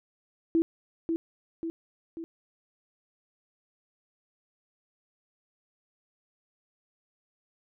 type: tone with echo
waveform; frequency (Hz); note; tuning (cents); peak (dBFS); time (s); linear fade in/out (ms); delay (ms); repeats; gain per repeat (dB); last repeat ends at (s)
sine; 329.6; E4; 0; -20; 0.55-0.62; 0; 540; 3; -5; 2.24
effects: none